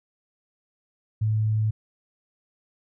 sine tone, 108.5 Hz, A2, 24 cents flat, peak -20 dBFS, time 1.21-1.71 s, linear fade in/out 10 ms, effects none

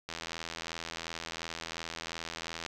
click train, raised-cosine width 0.2 ms, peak -20 dBFS, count 214, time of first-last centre 0.09-2.662 s, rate 82.8 Hz, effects none

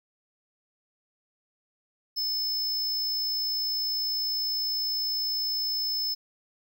square tone, 5240 Hz, E8, 11 cents flat, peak -27 dBFS, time 2.16-6.15 s, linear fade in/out 20 ms, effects none

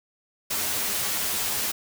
white noise with comb filter, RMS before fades -27 dBFS, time 0.5-1.72 s, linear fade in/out 10 ms, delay 9.6 ms, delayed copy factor +0.55, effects none

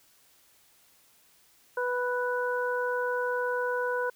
harmonic tone, 493.9 Hz, B4, in tune, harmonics 1 / 2 / 3, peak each -29 / -33 / -32 dBFS, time 1.77-4.1 s, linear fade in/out 5 ms, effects white hiss -62 dBFS RMS until 4.15 s

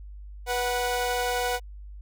sawtooth tone pair together, 489.5 / 740 Hz, B4 / F#5, -15 / 0 cents, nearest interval perfect fifth, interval 715 cents, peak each -24 dBFS, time 0.46-1.6 s, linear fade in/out 50 ms, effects added 50 Hz sine -39 dBFS peak until 2.01 s

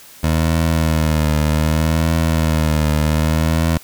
20% pulse tone with vibrato, 78.9 Hz, D#2, 25 cents sharp, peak -9 dBFS, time 0.23-3.78 s, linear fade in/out 10 ms, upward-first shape triangle, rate 0.65 Hz, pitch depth 71 cents each way, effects white hiss -42 dBFS RMS until 3.83 s

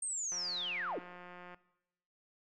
sine linear sweep, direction down, 8700 to 244 Hz, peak -35 dBFS, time 0.02-0.99 s, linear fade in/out 5 ms
click train, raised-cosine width 0.5 ms, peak -36 dBFS, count 219, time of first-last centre 0.32-1.545 s, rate 178 Hz
effects noise-tail reverb RT60 0.9 s tail -18 dB re dry

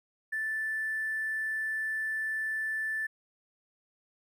triangle tone with hard clipping, 1759 Hz, A6, 1 cent flat, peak -30 dBFS, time 0.32-3.07 s, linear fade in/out 10 ms, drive 3 dB, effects none

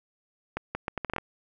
accelerating click train, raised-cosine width 0.5 ms, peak -15 dBFS, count 9, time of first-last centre 0.57-1.183 s, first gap 180 ms, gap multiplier 0.73, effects none

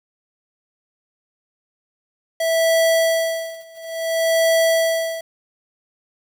square tone with tremolo, 656 Hz, E5, 9 cents flat, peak -14 dBFS, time 2.4-5.21 s, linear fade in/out 5 ms, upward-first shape sine, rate 0.58 Hz, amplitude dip 95%, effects 8-bit

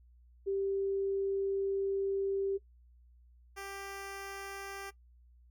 sine / 10% pulse tone pair in turn, 392 / 393.7 Hz, G4 / G4, 0 / +8 cents, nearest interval unison, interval 8 cents, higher second, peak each -30 / -33 dBFS, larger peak first, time 0.46-2.58 / 3.56-4.91 s, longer first, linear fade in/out 20 ms, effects noise-tail reverb RT60 0.1 s tail -17 dB re dry + added 60 Hz sine -58 dBFS peak until 5.5 s

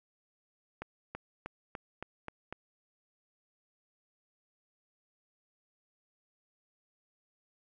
accelerating click train, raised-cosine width 0.5 ms, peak -24 dBFS, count 7, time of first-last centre 0.82-2.526 s, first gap 330 ms, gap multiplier 0.94, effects none

